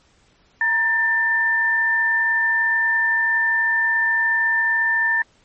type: tone pair together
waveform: sine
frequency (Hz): 940.7 / 1783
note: A#5 / A6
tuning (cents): +15 / +22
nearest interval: major seventh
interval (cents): 1107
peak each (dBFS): -27 / -16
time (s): 0.61-5.22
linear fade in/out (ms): 2
effects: pink hiss -58 dBFS RMS until 5.44 s + MP3 32 kbps